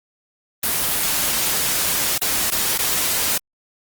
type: noise with dropouts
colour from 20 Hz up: white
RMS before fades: -20 dBFS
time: 0.63-3.38 s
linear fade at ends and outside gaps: 5 ms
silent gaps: 2.181-2.214 / 2.504-2.518 / 2.778-2.788 s
effects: Opus 24 kbps